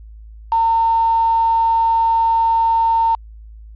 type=tone with quantisation; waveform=sine; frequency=910 Hz; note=A#5; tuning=42 cents flat; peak=-12 dBFS; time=0.52-3.15 s; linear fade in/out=2 ms; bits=5; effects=added 54 Hz sine -35 dBFS peak until 3.75 s + resampled to 11025 Hz